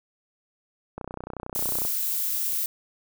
click train, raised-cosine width 1 ms, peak -20 dBFS, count 28, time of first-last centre 0.98-1.851 s, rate 31 Hz
violet noise, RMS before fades -27 dBFS, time 1.55-2.66 s, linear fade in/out 2 ms
effects none

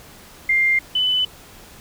sine tone pair in turn, 2100 / 3005 Hz, C7 / F#7, +6 / +26 cents, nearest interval tritone, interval 620 cents, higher second, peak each -14 / -16 dBFS, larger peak first, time 0.49-0.79 / 0.95-1.25 s, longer neither, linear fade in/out 5 ms, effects pink hiss -44 dBFS RMS until 1.8 s

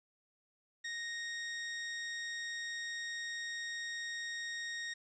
sawtooth tone, 1864.7 Hz, A#6, in tune, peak -35 dBFS, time 0.84-4.94 s, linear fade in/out 10 ms, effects resampled to 16000 Hz + 11-bit

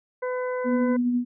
harmonic tone, 503 Hz, B4, 32 cents sharp, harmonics 1 / 2 / 3 / 4, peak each -26 / -34 / -38 / -41 dBFS, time 0.22-0.97 s, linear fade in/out 10 ms
sine tone with tremolo, 244.5 Hz, B3, 17 cents flat, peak -19 dBFS, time 0.64-1.25 s, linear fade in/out 50 ms, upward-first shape sine, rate 12 Hz, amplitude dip 30%
effects none

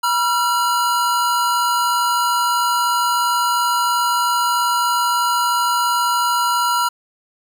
square tone pair together, 967 / 1366.4 Hz, B5 / F6, -37 / -38 cents, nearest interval tritone, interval 599 cents, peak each -19 dBFS, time 0.03-6.89 s, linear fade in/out 10 ms, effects none

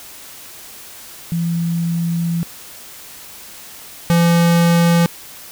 sine / square tone pair in turn, 168.8 / 170.07 Hz, E3 / F3, +41 / -46 cents, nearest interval unison, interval 13 cents, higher second, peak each -16 / -11 dBFS, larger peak second, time 1.32-2.43 / 4.1-5.06 s, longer first, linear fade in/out 0 ms, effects white hiss -37 dBFS RMS until 5.51 s

